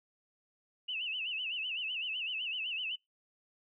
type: tone with vibrato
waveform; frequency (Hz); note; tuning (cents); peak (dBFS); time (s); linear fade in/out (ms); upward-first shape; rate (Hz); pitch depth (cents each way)
sine; 2794; F7; 0; -34; 0.88-2.96; 10; sine; 7.9; 150
effects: noise-tail reverb RT60 0.2 s tail -25 dB re dry